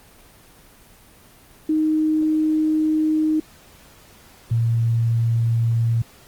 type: tone pair in turn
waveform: sine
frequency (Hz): 311.1 / 115.56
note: D#4 / A#2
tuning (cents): 0 / -15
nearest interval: octave + perfect fourth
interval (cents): 1715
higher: first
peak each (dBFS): -16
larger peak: neither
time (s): 1.69-3.4 / 4.51-6.02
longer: first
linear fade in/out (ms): 5
effects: pink hiss -49 dBFS RMS until 6.27 s + Opus 24 kbps